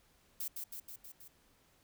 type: noise with echo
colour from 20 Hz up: violet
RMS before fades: -39 dBFS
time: 0.4-0.48 s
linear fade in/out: 5 ms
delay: 160 ms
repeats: 5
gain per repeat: -3 dB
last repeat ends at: 1.28 s
effects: pink hiss -69 dBFS RMS until 1.83 s